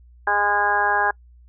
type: harmonic tone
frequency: 205 Hz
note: G#3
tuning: 22 cents flat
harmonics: 2 / 3 / 4 / 5 / 6 / 7 / 8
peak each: -30 / -31 / -21 / -25 / -31 / -28 / -21 dBFS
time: 0.27-1.11 s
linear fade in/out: 5 ms
effects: noise-tail reverb RT60 0.1 s tail -26 dB re dry + added 60 Hz sine -46 dBFS peak until 1.48 s